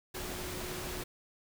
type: tone in noise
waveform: sine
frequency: 363.3 Hz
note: F#4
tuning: 32 cents flat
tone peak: -45 dBFS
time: 0.14-1.04 s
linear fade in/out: 10 ms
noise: pink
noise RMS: -40 dBFS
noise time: 0.14-1.04 s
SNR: -8 dB
effects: none